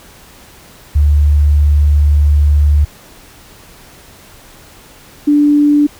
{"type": "tone pair in turn", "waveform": "sine", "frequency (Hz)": [73.42, 293], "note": ["D2", "D4"], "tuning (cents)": [0, -4], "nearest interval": "2 octaves", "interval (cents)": 2396, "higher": "second", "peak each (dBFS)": -6, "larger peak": "neither", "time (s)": [[0.95, 2.85], [5.27, 5.87]], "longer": "first", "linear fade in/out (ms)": 10, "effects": ["pink hiss -40 dBFS RMS until 5.99 s"]}